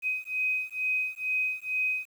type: beating tone pair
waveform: sine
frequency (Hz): 2515 / 2517.2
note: D#7 / D#7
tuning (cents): +18 / +19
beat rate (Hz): 2.2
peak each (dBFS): -30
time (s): 0.02-2.07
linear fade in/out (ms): 50
effects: 9-bit